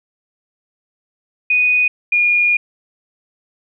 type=tone pair in turn; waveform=sine; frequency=2482 / 2431 Hz; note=D#7 / D#7; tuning=-5 / -41 cents; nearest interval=unison; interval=36 cents; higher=first; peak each=-11 dBFS; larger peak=neither; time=1.5-1.88 / 2.12-2.57 s; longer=second; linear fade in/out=5 ms; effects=none